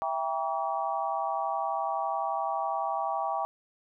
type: chord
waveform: sine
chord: E diminished seventh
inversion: none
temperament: just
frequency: 659.3 / 791.1 / 949.3 / 1139.2 Hz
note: E5 / G5 / Bb5 / Db6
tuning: 0 / +16 / +31 / +47 cents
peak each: -34 / -31 / -35 / -34 dBFS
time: 0.02-3.45 s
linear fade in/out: 0 ms
effects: none